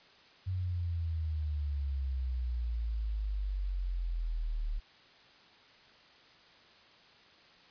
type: exponential sweep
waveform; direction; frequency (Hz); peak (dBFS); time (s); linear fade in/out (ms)
sine; down; 94 to 36.71; -31; 0.46-4.8; 20
effects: white hiss -59 dBFS RMS until 7.7 s + resampled to 11025 Hz